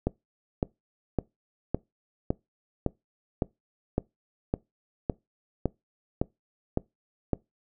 click train, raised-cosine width 2 ms, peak -11 dBFS, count 14, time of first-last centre 0.07-7.333 s, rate 1.79 Hz, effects noise-tail reverb RT60 0.2 s tail -23 dB re dry

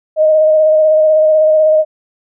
sine tone with vibrato, 622.3 Hz, D#5, in tune, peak -6 dBFS, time 0.16-1.85 s, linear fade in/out 50 ms, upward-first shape square, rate 16 Hz, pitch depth 16 cents each way, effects none

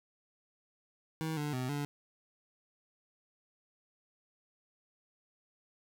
25% pulse tone with pitch steps, 159.4 / 148 / 127.5 / 144.7 Hz, D#3 / D3 / C3 / D3, +42 / +14 / -44 / -25 cents, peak -30 dBFS, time 1.21-1.85 s, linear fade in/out 0 ms, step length 160 ms, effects none

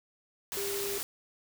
sine tone in noise, 399.5 Hz, G4, 33 cents sharp, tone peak -34 dBFS, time 0.57-0.98 s, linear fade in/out 0 ms, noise white, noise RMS -36 dBFS, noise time 0.52-1.03 s, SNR -1 dB, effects none

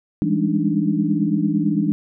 sine tone cluster, 165.5 / 200.2 / 209.1 / 287.4 / 305.3 Hz, E3 / G3 / G#3 / D4 / D#4, +7 / +37 / +12 / -37 / -33 cents, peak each -23 dBFS, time 0.22-1.92 s, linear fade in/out 0 ms, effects none

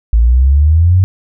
sine exponential sweep, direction up, 54.4 to 96.1 Hz, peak -5 dBFS, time 0.13-1.04 s, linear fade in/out 0 ms, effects none

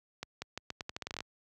accelerating click train, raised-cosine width 0.2 ms, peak -20 dBFS, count 14, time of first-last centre 0.23-1.206 s, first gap 190 ms, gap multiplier 0.82, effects high-pass 60 Hz 12 dB/octave

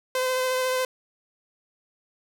sawtooth tone with vibrato, 513 Hz, C5, 34 cents flat, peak -19 dBFS, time 0.15-0.85 s, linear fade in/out 2 ms, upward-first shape sine, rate 14 Hz, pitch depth 13 cents each way, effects none

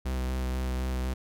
45% pulse tone with vibrato, 63.9 Hz, C2, 40 cents flat, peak -28 dBFS, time 0.05-1.14 s, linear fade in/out 10 ms, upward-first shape sine, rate 4 Hz, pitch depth 18 cents each way, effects none

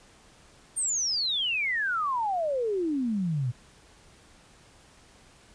sine exponential sweep, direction down, 8980 to 116.54 Hz, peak -25 dBFS, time 0.76-3.52 s, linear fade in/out 20 ms, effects pink hiss -56 dBFS RMS until 5.54 s + resampled to 22050 Hz

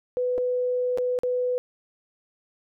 sine tone with dropouts, 497.7 Hz, B4, 13 cents sharp, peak -22 dBFS, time 0.17-1.58 s, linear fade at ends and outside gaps 0 ms, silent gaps 0.379-0.382 / 0.975-0.984 / 1.189-1.234 s, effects none

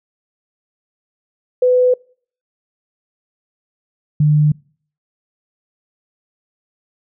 sine tone pair in turn, 501 / 150.03 Hz, B4 / D3, +25 / +37 cents, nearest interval octave + major sixth, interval 2088 cents, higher first, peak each -9 dBFS, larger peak neither, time 1.62-1.94 / 4.2-4.52 s, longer neither, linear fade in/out 5 ms, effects noise-tail reverb RT60 0.5 s tail -26 dB re dry

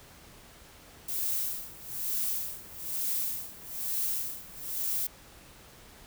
violet noise with tremolo, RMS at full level -30 dBFS, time 1.08-5.07 s, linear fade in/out 5 ms, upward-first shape sine, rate 1.1 Hz, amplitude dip 90%, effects pink hiss -53 dBFS RMS until 6.06 s

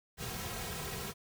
pink noise with comb filter, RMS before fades -40 dBFS, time 0.17-1.14 s, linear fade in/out 50 ms, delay 3.4 ms, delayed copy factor -0.8, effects none

